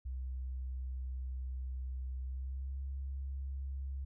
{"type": "tone with pitch glide", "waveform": "sine", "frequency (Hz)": [64.3, 67.57], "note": ["C2", "C#2"], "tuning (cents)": [-30, -44], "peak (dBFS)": -37, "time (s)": [0.05, 4.05], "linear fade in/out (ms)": 10, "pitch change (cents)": 86, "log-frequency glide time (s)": [2.24, 2.8], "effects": []}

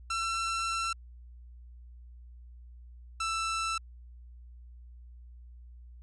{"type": "tone pair in turn", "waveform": "sawtooth", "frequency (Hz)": [1346, 1328.2], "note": ["E6", "E6"], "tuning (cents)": [36, 13], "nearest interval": "unison", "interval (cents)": 23, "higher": "first", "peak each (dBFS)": -26, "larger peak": "neither", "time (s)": [[0.1, 0.93], [3.2, 3.78]], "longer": "first", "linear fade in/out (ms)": 5, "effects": ["added 60 Hz sine -47 dBFS peak until 6.02 s", "resampled to 22050 Hz"]}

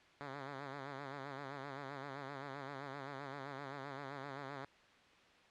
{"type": "tone with vibrato", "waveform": "5% pulse", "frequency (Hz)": 138.59, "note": "C#3", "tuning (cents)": 0, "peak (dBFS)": -33, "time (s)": [0.21, 4.65], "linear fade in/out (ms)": 0, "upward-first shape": "sine", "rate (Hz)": 7.7, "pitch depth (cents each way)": 82, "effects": ["white hiss -64 dBFS RMS until 5.5 s", "low-pass 3000 Hz 12 dB/octave"]}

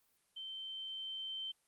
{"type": "tone with level ramp", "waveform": "sine", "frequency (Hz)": 3105, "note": "G7", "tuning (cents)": -17, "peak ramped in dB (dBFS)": [-43, -39], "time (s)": [0.36, 1.52], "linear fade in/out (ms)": 10, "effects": ["white hiss -75 dBFS RMS until 1.67 s", "Opus 32 kbps"]}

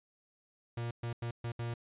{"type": "tone bursts at uneven times", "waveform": "45% pulse", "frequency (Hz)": 117.8, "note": "A#2", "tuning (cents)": 19, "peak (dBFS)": -35, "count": 5, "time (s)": [[0.77, 0.91], [1.03, 1.13], [1.22, 1.31], [1.44, 1.52], [1.59, 1.74]], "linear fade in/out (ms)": 5, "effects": ["resampled to 8000 Hz"]}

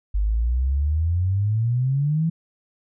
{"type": "exponential sweep", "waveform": "sine", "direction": "up", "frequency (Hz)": [49, 167], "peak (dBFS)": -18, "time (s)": [0.14, 2.3], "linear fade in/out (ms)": 10, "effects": []}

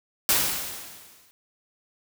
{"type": "noise with exponential decay", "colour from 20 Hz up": "white", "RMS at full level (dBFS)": -19, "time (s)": [0.29, 1.31], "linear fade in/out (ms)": 0, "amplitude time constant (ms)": 220, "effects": []}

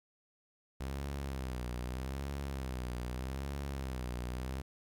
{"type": "tone with vibrato", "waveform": "sawtooth", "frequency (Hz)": 65.3, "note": "C2", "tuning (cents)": -3, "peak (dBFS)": -33, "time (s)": [0.8, 4.62], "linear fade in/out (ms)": 10, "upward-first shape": "sine", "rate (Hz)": 0.81, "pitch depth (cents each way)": 120, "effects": ["12-bit"]}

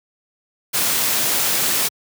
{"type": "noise", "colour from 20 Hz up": "white", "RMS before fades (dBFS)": -19, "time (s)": [0.73, 1.89], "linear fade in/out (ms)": 20, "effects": ["high-pass 100 Hz 12 dB/octave"]}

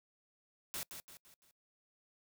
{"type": "noise with echo", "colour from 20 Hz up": "white", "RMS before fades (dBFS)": -41, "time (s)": [0.74, 0.83], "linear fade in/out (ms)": 0, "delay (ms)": 170, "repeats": 4, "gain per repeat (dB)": -7, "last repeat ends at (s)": 1.51, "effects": ["noise-tail reverb RT60 0.1 s tail -24 dB re dry"]}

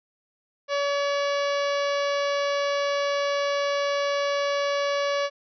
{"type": "harmonic tone with a mistuned harmonic", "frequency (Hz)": 568, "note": "C#5", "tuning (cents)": 42, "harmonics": [1, 2, 3, 4, 5, 6, 7, 8, 9, 10], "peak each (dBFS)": [-24, -30, -34, -36, -38, -40, -41, -42, -43, -44], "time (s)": [0.68, 5.3], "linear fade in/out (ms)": 50, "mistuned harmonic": 10, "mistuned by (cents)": 33, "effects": []}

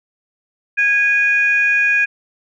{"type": "tone pair together", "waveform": "sine", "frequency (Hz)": [1647, 2462], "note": ["G#6", "D#7"], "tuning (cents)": [-15, -19], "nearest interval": "perfect fifth", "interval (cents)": 696, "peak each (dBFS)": -14, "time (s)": [0.77, 2.06], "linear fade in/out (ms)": 20, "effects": ["tanh soft clip ceiling -4 dBFS"]}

